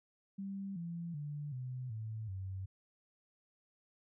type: tone with pitch steps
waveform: sine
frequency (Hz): 196 / 169.65 / 146.83 / 127.09 / 110 / 95.21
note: G3 / F3 / D3 / C3 / A2 / G2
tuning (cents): 0 / -50 / 0 / -50 / 0 / -50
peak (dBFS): -39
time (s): 0.38-2.66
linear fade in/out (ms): 10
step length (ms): 380
effects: none